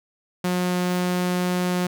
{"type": "tone", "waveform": "sawtooth", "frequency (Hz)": 179.8, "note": "F#3", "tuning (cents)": -49, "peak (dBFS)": -17, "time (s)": [0.44, 1.87], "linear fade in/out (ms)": 5, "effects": []}